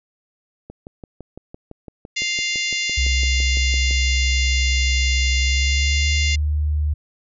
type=click train; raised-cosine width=2 ms; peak=-22 dBFS; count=20; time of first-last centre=0.7-3.909 s; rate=5.92 Hz
type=harmonic tone; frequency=698.5 Hz; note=F5; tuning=in tune; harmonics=3 / 4 / 5 / 6 / 7 / 8 / 9 / 10; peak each=-24 / -26 / -30 / -32 / -30 / -35 / -33 / -33 dBFS; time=2.16-6.36 s; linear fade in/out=10 ms
type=tone with pitch glide; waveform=sine; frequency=65.6 to 74.92 Hz; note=C2 to D2; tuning=+5 to +35 cents; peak=-17 dBFS; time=2.97-6.94 s; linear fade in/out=10 ms; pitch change=+230 cents; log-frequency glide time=5.37-6.13 s
effects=none